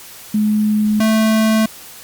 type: tone pair in turn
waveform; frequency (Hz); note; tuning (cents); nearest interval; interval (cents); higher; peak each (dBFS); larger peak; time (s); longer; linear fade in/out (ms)
sine / square; 212.3 / 219.5; G#3 / A3; +38 / -4; minor second; 58; second; -12; neither; 0.34-1 / 1-1.66; neither; 5
effects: white hiss -37 dBFS RMS until 2.03 s + Opus 48 kbps